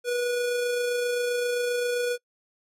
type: tone with amplitude modulation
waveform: square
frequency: 486.8 Hz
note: B4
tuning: 25 cents flat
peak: -24 dBFS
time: 0.04-2.18 s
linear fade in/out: 50 ms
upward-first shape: sine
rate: 27.6 Hz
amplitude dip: 25%
effects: noise-tail reverb RT60 0.1 s tail -26 dB re dry + resampled to 32000 Hz